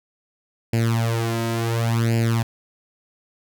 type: tone with flanger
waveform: sawtooth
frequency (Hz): 115.1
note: A#2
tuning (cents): -22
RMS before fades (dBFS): -21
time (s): 0.73-2.43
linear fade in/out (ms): 5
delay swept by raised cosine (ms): 0.41 to 3.11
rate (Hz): 0.7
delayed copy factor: +0.85
effects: none